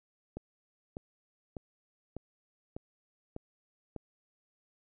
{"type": "click train", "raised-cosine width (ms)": 2, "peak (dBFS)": -26, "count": 7, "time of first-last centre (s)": [0.37, 3.963], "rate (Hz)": 1.67, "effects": []}